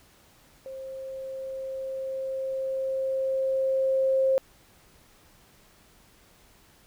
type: tone with level ramp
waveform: sine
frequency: 531 Hz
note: C5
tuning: 25 cents sharp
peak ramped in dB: -36 to -19 dBFS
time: 0.66-4.38 s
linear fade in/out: 0 ms
effects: pink hiss -58 dBFS RMS until 6.86 s